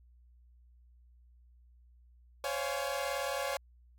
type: chord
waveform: sawtooth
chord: Db major seventh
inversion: third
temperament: equal with one note detuned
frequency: 523.3 / 561.8 / 698.5 / 830.6 Hz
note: C5 / Db5 / F5 / Ab5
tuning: 0 / +23 / 0 / 0 cents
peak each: -35 / -32 / -37 / -37 dBFS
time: 2.44-3.57 s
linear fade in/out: 2 ms
effects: added 60 Hz sine -58 dBFS peak until 3.98 s + AAC 64 kbps